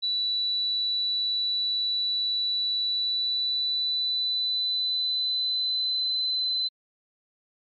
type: tone with pitch glide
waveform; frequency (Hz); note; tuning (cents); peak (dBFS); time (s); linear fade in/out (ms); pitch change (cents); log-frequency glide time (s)
sine; 3951 to 4039; B7 to B7; 0 to +38; -24; 0.02-6.69; 20; +38; 2.84-6.1
effects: AAC 64 kbps